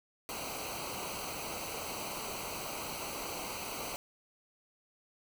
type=noise with comb filter; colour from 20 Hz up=pink; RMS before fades=-40 dBFS; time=0.29-3.96 s; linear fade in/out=0 ms; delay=0.57 ms; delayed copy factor=-0.8; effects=none